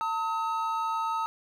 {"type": "tone pair together", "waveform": "triangle", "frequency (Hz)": [901.6, 1275], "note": ["A5", "D#6"], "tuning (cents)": [42, 42], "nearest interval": "tritone", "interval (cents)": 600, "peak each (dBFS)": -28, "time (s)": [0.01, 1.26], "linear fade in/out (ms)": 0, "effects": []}